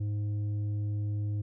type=tone with tanh clipping; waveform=triangle; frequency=103.83 Hz; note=G#2; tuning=in tune; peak=-30 dBFS; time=0-1.42 s; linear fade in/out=10 ms; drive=10 dB; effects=none